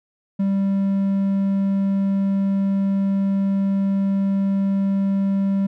triangle tone, 196 Hz, G3, in tune, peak -15 dBFS, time 0.39-5.67 s, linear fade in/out 10 ms, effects none

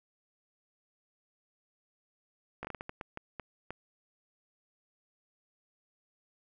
slowing click train, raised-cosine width 0.5 ms, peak -24 dBFS, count 11, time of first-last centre 2.63-3.706 s, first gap 17 ms, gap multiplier 1.38, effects none

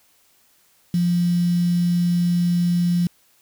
sine tone with quantisation, 174.61 Hz, F3, in tune, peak -16 dBFS, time 0.94-3.07 s, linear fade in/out 2 ms, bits 6, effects white hiss -59 dBFS RMS until 3.41 s

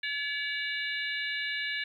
harmonic tone with a mistuned harmonic, 570 Hz, C#5, 48 cents sharp, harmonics 3 / 4 / 5 / 6 / 7, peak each -34 / -36 / -38 / -40 / -41 dBFS, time 0.03-1.84 s, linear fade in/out 5 ms, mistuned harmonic 6, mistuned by +81 cents, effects 11-bit

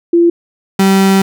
sine / 35% pulse tone pair in turn, 341.5 / 193.5 Hz, F4 / G3, -39 / -22 cents, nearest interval minor seventh, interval 983 cents, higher first, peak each -5 dBFS, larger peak neither, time 0.13-0.3 / 0.79-1.22 s, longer second, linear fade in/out 5 ms, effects none

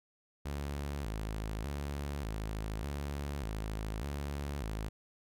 sawtooth tone with vibrato, 61.74 Hz, B1, in tune, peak -32 dBFS, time 0.45-4.89 s, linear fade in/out 10 ms, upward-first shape square, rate 0.84 Hz, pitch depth 250 cents each way, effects none

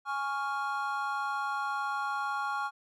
triangle chord, Db major, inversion second, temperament equal, 830.6 / 1108.7 / 1396.9 Hz, Ab5 / Db6 / F6, 0 / 0 / 0 cents, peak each -33 dBFS, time 0.05-2.71 s, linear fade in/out 50 ms, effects none

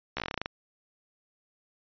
slowing click train, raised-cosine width 0.3 ms, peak -15 dBFS, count 12, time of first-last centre 0.17-0.459 s, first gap 14 ms, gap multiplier 1.12, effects resampled to 11025 Hz

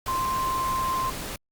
sine tone in noise, 1046.5 Hz, C6, in tune, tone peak -24 dBFS, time 0.08-1.1 s, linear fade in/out 2 ms, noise pink, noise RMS -34 dBFS, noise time 0.06-1.36 s, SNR +7 dB, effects Opus 48 kbps

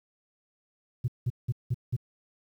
sine tone bursts, 121.9 Hz, B2, 22 cents flat, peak -22 dBFS, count 5, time 1.04-1.965 s, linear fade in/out 10 ms, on 41 ms, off 180 ms, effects tanh soft clip ceiling -22 dBFS + 10-bit

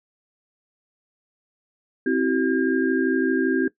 sine tone cluster, 262.5 / 327.8 / 380.3 / 1613 Hz, C4 / E4 / F#4 / G6, +6 / -10 / +48 / +49 cents, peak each -22 / -24 / -23 / -28 dBFS, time 2.06-3.68 s, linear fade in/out 5 ms, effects noise-tail reverb RT60 0.1 s tail -18 dB re dry

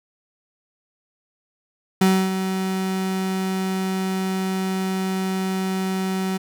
35% pulse tone with ADSR envelope, 189.1 Hz, F#3, 38 cents sharp, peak -11 dBFS, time 2.01-6.38 s, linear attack 6 ms, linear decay 280 ms, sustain -9 dB, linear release 15 ms, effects none

